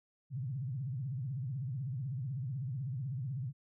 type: tone with vibrato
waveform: sine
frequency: 130.81 Hz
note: C3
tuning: in tune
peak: -35 dBFS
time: 0.3-3.53 s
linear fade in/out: 50 ms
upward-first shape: triangle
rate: 16 Hz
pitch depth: 270 cents each way
effects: none